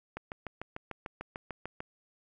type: click train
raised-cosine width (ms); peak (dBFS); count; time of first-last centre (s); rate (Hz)
0.5; -23; 12; 0.17-1.804; 6.73
effects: none